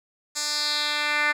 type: tone with band-pass filter sweep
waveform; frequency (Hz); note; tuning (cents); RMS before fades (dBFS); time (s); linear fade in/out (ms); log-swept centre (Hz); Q
10% pulse; 296.7; D4; +18; -25; 0.35-1.33; 20; 6500 to 2000; 2.6
effects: none